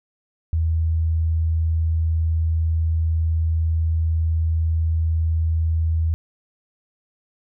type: tone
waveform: sine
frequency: 81 Hz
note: E2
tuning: 30 cents flat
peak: -17 dBFS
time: 0.53-6.14 s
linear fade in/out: 0 ms
effects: none